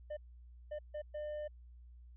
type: tone bursts at uneven times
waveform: triangle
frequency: 600 Hz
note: D5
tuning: 37 cents sharp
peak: -37 dBFS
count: 4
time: 0.1-0.17 / 0.71-0.79 / 0.94-1.02 / 1.14-1.48 s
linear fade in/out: 10 ms
effects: added 60 Hz sine -53 dBFS peak until 2.16 s + resampled to 8000 Hz